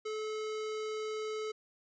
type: tone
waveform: square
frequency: 432.1 Hz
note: A4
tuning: 31 cents flat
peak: -36 dBFS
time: 0.05-1.52 s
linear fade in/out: 10 ms
effects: resampled to 16000 Hz